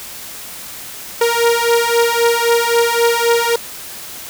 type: beating tone pair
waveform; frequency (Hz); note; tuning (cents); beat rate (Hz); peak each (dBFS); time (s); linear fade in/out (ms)
sawtooth; 466.2 / 470; A#4 / A#4; 0 / +14; 3.8; -11; 1.21-3.56; 5
effects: white hiss -31 dBFS RMS until 4.29 s